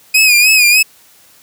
sawtooth tone with vibrato, 2489 Hz, D#7, in tune, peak -3 dBFS, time 0.14-0.83 s, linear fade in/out 10 ms, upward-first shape sine, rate 3.3 Hz, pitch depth 73 cents each way, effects white hiss -46 dBFS RMS until 1.42 s + high-pass 60 Hz 12 dB/octave

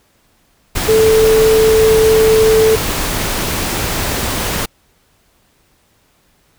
sine tone in noise, 440 Hz, A4, in tune, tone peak -7 dBFS, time 0.88-2.76 s, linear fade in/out 10 ms, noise pink, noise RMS -18 dBFS, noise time 0.75-4.66 s, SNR +8 dB, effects pink hiss -56 dBFS RMS until 6.58 s

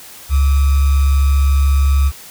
sine tone with sample-and-hold, 69.3 Hz, C#2, in tune, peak -9 dBFS, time 0.29-2.12 s, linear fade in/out 50 ms, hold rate 1225 Hz, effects white hiss -37 dBFS RMS until 2.3 s

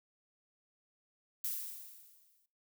violet noise with exponential decay, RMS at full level -35 dBFS, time 1.44-2.46 s, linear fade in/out 5 ms, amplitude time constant 220 ms, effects noise-tail reverb RT60 0.4 s tail -20 dB re dry

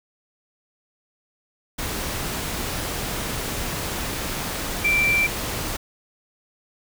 sine tone in noise, 2349 Hz, D7, in tune, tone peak -17 dBFS, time 4.84-5.27 s, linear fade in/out 10 ms, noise pink, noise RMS -28 dBFS, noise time 1.78-5.77 s, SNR +8 dB, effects none

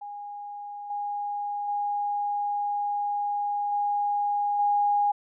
sine tone with level steps, 820 Hz, G#5, 22 cents flat, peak -35 / -28 / -25 / -23 / -20 dBFS, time 0.01-5.12 s, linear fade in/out 10 ms, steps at 0.9 / 1.68 / 3.72 / 4.59 s, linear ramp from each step 5 ms, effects none

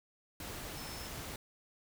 sine tone in noise, 5274 Hz, E8, in tune, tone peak -50 dBFS, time 0.77-1.07 s, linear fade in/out 2 ms, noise pink, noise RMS -44 dBFS, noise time 0.4-1.36 s, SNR -9 dB, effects none

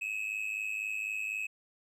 triangle tone with amplitude modulation, 2569 Hz, E7, 45 cents flat, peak -28 dBFS, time 0.01-1.47 s, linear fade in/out 10 ms, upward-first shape sine, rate 104 Hz, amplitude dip 75%, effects none

